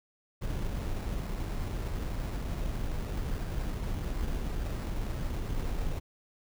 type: noise with sample-and-hold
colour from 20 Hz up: brown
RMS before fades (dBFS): -33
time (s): 0.41-6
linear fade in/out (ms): 20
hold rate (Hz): 3150
effects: none